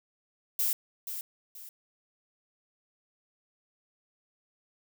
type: noise with echo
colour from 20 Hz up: violet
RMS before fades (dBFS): -28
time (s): 0.59-0.73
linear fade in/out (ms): 2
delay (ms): 480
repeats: 2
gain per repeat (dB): -9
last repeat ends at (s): 1.69
effects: none